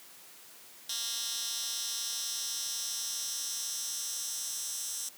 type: tone with high-pass filter sweep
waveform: 10% pulse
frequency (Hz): 232.1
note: A#3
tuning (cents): -7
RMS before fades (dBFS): -36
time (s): 0.89-5.09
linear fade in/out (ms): 5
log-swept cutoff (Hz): 4400 to 6800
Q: 2
effects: white hiss -53 dBFS RMS until 5.17 s + high-pass 150 Hz 12 dB/octave